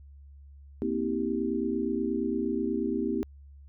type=chord; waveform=sine; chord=C dominant seventh; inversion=third; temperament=equal with one note detuned; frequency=233.1 / 261.6 / 321.9 / 392 Hz; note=Bb3 / C4 / E4 / G4; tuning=0 / 0 / -41 / 0 cents; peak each=-32 dBFS; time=0.82-3.23 s; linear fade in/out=0 ms; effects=added 70 Hz sine -47 dBFS peak until 3.68 s